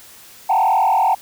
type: tone with frequency modulation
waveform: sine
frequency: 828 Hz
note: G#5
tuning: 5 cents flat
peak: -11 dBFS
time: 0.49-1.15 s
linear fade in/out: 10 ms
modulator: 40.9 Hz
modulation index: 2.5
effects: tanh soft clip ceiling -9 dBFS + white hiss -43 dBFS RMS until 1.21 s